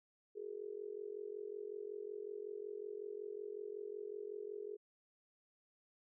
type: tone with amplitude modulation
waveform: sine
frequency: 415.3 Hz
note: G#4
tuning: in tune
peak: -39 dBFS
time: 0.35-4.77 s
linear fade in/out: 20 ms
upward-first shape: sine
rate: 45.4 Hz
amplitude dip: 90%
effects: none